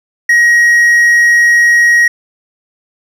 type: tone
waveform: triangle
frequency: 1892 Hz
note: A#6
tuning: 25 cents sharp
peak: -3 dBFS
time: 0.29-2.08 s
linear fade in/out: 5 ms
effects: none